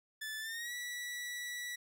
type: tone with pitch glide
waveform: sawtooth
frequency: 1746 to 1948.5 Hz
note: A6 to B6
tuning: -14 to -24 cents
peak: -36 dBFS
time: 0.21-1.76 s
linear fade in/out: 10 ms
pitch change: +190 cents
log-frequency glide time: 0.4-0.73 s
effects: none